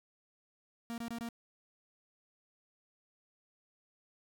45% pulse tone bursts, 233.1 Hz, A#3, in tune, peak -38 dBFS, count 4, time 0.9-1.288 s, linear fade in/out 0 ms, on 79 ms, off 24 ms, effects none

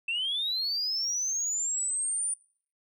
sine linear sweep, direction up, 2637 to 9397 Hz, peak -26 dBFS, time 0.08-2.34 s, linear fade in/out 5 ms, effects noise-tail reverb RT60 0.5 s tail -24 dB re dry + tanh soft clip ceiling -24 dBFS

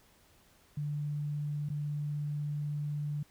sine tone with dropouts, 147.3 Hz, D3, 6 cents sharp, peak -32 dBFS, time 0.77-3.23 s, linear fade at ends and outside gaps 5 ms, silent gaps 1.689-1.7 s, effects pink hiss -64 dBFS RMS until 3.3 s

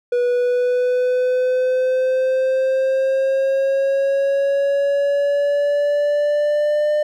triangle exponential sweep, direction up, 486.5 to 601 Hz, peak -13 dBFS, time 0.12-7.03 s, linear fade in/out 5 ms, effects none

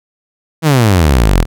sawtooth exponential sweep, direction down, 167.3 to 37.29 Hz, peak -3 dBFS, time 0.62-1.46 s, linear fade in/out 50 ms, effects none

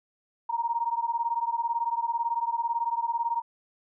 sine beating tone pair, 927 / 945 Hz, A#5 / A#5, -10 / +23 cents, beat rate 18 Hz, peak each -28 / -29 dBFS, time 0.49-3.42 s, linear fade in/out 10 ms, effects none

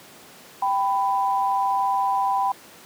sine tone pair together, 784 / 994.9 Hz, G5 / B5, 0 / +12 cents, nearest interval major third, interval 412 cents, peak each -22 dBFS, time 0.62-2.52 s, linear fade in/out 5 ms, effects pink hiss -46 dBFS RMS until 2.85 s + high-pass 200 Hz 12 dB/octave

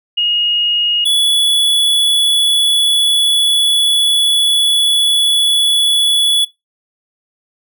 sine / square tone pair in turn, 2870 / 3413 Hz, F7 / G#7, +47 / +47 cents, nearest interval minor third, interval 300 cents, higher second, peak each -11 dBFS, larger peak neither, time 0.17-1.05 / 1.05-6.45 s, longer second, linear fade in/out 10 ms, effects noise-tail reverb RT60 0.2 s tail -20 dB re dry

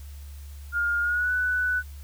sine tone with pitch glide, 1415 to 1489.6 Hz, F6 to F#6, +22 to +11 cents, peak -22 dBFS, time 0.72-1.83 s, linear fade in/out 50 ms, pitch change +89 cents, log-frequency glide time 1.01-1.32 s, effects added 71 Hz sine -38 dBFS peak until 2.03 s + white hiss -54 dBFS RMS until 2.03 s

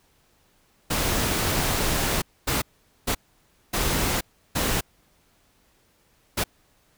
pink noise bursts at uneven times, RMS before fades -24 dBFS, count 6, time 0.9-2.22 / 2.47-2.62 / 3.07-3.15 / 3.73-4.21 / 4.55-4.81 / 6.37-6.44 s, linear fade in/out 10 ms, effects pink hiss -63 dBFS RMS until 6.97 s

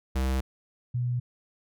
square / sine tone pair in turn, 65.4 / 122.64 Hz, C2 / B2, 0 / -12 cents, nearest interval major seventh, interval 1088 cents, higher second, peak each -25 dBFS, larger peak neither, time 0.15-0.41 / 0.94-1.2 s, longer neither, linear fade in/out 10 ms, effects none

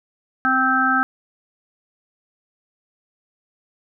harmonic tone, 260.6 Hz, C4, 7 cents flat, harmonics 1 / 3 / 5 / 6, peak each -23 / -24 / -19 / -19 dBFS, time 0.45-1.03 s, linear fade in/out 0 ms, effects none

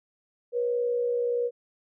sine tone pair together, 481.4 / 542.4 Hz, B4 / C#5, -44 / -38 cents, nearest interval major second, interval 206 cents, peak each -24 / -35 dBFS, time 0.52-1.51 s, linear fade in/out 50 ms, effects none

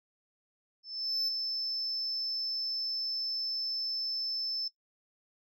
sine tone with ADSR envelope, 5274 Hz, E8, in tune, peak -25 dBFS, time 0.83-4.68 s, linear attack 450 ms, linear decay 8 ms, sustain -6 dB, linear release 4 ms, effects noise-tail reverb RT60 0.1 s tail -17 dB re dry + tanh soft clip ceiling -27 dBFS

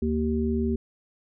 harmonic tone, 77.2 Hz, D#2, 13 cents flat, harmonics 1 / 3 / 5, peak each -28 / -25 / -29 dBFS, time 0.02-0.76 s, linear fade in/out 5 ms, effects none

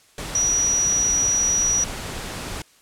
sine tone in noise, 5820 Hz, F#8, 29 cents flat, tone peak -17 dBFS, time 0.35-1.84 s, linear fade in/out 2 ms, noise pink, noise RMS -31 dBFS, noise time 0.18-2.62 s, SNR +11 dB, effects white hiss -55 dBFS RMS until 2.81 s + low-pass 10000 Hz 12 dB/octave

